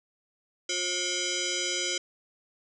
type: tone with frequency modulation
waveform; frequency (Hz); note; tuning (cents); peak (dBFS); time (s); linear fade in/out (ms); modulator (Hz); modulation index
sine; 1434; F6; +45; -27; 0.69-1.98; 5; 895; 6.3
effects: none